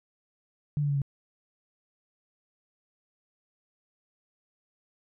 sine tone with pitch steps, 147.2 / 144.5 / 141.86 / 139.26 Hz, D3 / D3 / C#3 / C#3, +4 / -28 / +40 / +8 cents, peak -24 dBFS, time 0.77-1.018 s, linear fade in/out 0 ms, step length 62 ms, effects none

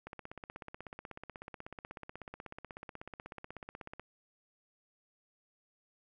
click train, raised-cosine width 0.5 ms, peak -29 dBFS, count 65, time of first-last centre 0.07-3.996 s, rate 16.3 Hz, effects none

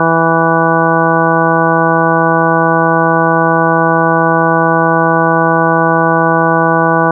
harmonic tone, 164.5 Hz, E3, 3 cents flat, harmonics 1 / 2 / 3 / 4 / 5 / 6 / 7 / 9, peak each -16 / -16 / -16 / -16 / -16 / -16 / -16 / -16 dBFS, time 0-7.11 s, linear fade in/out 2 ms, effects none

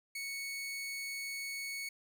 sawtooth tone, 2217 Hz, C#7, in tune, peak -35 dBFS, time 0.15-1.89 s, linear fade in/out 5 ms, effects none

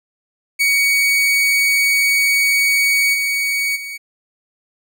40% pulse tone with level steps, 2246 Hz, C#7, 22 cents sharp, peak -12 / -16 / -26 dBFS, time 0.59-3.98 s, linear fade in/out 20 ms, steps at 3.13 / 3.75 s, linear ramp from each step 20 ms, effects none

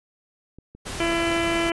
clicks, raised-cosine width 3 ms, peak -31 dBFS, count 3, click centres 0.586 / 0.75 / 1.235 s
pink noise, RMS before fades -32 dBFS, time 0.85-1.71 s, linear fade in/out 20 ms
harmonic tone, 335.9 Hz, E4, 33 cents sharp, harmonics 1 / 2 / 3 / 4 / 5 / 6 / 7 / 8 / 9, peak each -24 / -28 / -33 / -33 / -34 / -33 / -31 / -38 / -33 dBFS, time 1-1.72 s, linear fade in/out 2 ms
effects resampled to 24000 Hz

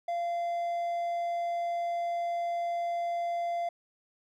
triangle tone, 689 Hz, F5, 24 cents flat, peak -27 dBFS, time 0.08-3.69 s, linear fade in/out 5 ms, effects none

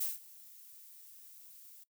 violet noise with ADSR envelope, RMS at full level -33 dBFS, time 0-1.84 s, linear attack 13 ms, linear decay 170 ms, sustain -22 dB, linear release 10 ms, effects noise-tail reverb RT60 0.1 s tail -18 dB re dry

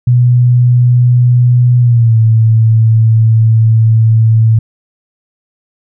sine tone with pitch glide, 122.8 to 111.96 Hz, B2 to A2, -9 to +31 cents, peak -4 dBFS, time 0.07-4.59 s, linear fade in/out 5 ms, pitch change -160 cents, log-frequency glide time 1.79-2.17 s, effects none

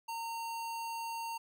square tone, 918 Hz, A#5, 27 cents flat, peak -38 dBFS, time 0.08-1.38 s, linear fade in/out 10 ms, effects none

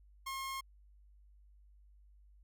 sawtooth tone, 1074 Hz, C6, 45 cents sharp, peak -35 dBFS, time 0.26-0.61 s, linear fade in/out 10 ms, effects added 50 Hz sine -59 dBFS peak until 2.43 s

